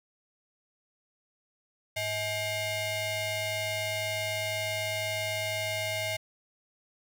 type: ring-modulated tone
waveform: sawtooth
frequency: 742 Hz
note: F#5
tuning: 5 cents sharp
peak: -23 dBFS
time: 1.96-6.17 s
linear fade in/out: 10 ms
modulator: 1380 Hz
effects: none